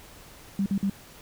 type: tone bursts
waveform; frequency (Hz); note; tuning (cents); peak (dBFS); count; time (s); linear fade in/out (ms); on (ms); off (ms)
sine; 197; G3; +9; -22; 3; 0.59-0.898; 2; 70; 49
effects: pink hiss -49 dBFS RMS until 1.21 s